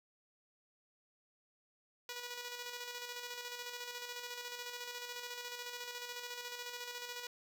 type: tone with tremolo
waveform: 5% pulse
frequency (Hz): 486.4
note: B4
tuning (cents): -26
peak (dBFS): -30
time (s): 2.09-7.27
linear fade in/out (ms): 2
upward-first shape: square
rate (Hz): 14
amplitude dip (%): 40
effects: none